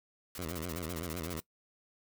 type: noise bursts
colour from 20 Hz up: white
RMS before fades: -44 dBFS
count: 16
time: 0.35-1.403 s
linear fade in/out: 2 ms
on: 33 ms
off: 35 ms
type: tone with vibrato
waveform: 10% pulse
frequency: 84 Hz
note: E2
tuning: 33 cents sharp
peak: -29 dBFS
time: 0.38-1.4 s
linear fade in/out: 5 ms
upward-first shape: sine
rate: 7.9 Hz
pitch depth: 140 cents each way
effects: noise-tail reverb RT60 0.1 s tail -20 dB re dry